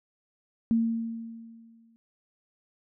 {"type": "tone with exponential decay", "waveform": "sine", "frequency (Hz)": 228.3, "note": "A#3", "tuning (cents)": -36, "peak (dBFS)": -19, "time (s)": [0.71, 1.96], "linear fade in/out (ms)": 0, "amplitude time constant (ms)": 270, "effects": []}